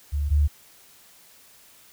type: tone pair in turn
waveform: sine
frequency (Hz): 72.5 / 73.55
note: D2 / D2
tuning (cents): -22 / +3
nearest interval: unison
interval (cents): 25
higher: second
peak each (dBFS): -22 / -16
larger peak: second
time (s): 0.12-0.3 / 0.3-0.48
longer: neither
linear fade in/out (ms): 20
effects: white hiss -53 dBFS RMS until 1.92 s